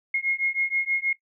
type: beating tone pair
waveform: sine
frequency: 2150 / 2156.3 Hz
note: C7 / C#7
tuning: +47 / -48 cents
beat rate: 6.3 Hz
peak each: -26 dBFS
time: 0.14-1.13 s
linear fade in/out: 5 ms
effects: noise-tail reverb RT60 0.1 s tail -17 dB re dry